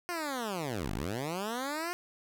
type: linear two-way sweep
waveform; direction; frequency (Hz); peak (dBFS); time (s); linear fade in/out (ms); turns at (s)
10% pulse; down then up; 359.7 to 43.65 to 359.7; -25; 0.09-1.93; 0; 0.92
effects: none